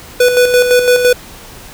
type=tone with tremolo; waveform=square; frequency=493.9 Hz; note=B4; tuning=in tune; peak=-6 dBFS; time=0.2-1.13 s; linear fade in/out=5 ms; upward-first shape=square; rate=5.9 Hz; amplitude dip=50%; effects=pink hiss -34 dBFS RMS until 1.73 s